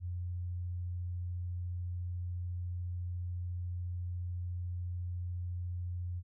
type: tone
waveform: sine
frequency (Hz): 88.6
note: F2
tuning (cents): +25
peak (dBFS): -35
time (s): 0-6.23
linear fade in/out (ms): 50
effects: none